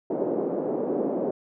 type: band-pass noise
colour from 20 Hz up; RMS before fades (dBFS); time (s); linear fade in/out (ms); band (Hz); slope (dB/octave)
white; -27; 0.1-1.31; 5; 230 to 530; 24
effects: none